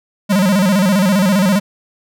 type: tone with vibrato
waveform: square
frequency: 193 Hz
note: G3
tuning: 27 cents flat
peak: -11 dBFS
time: 0.29-1.6 s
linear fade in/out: 20 ms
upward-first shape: square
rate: 15 Hz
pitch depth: 110 cents each way
effects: none